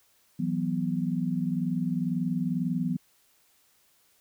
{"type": "chord", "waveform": "sine", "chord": "E suspended second", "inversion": "none", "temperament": "equal", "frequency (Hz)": [164.81, 185, 246.9], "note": ["E3", "F#3", "B3"], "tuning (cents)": [0, 0, 0], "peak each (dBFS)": -30, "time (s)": [0.39, 2.97], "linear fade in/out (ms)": 10, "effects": ["white hiss -65 dBFS RMS until 4.2 s"]}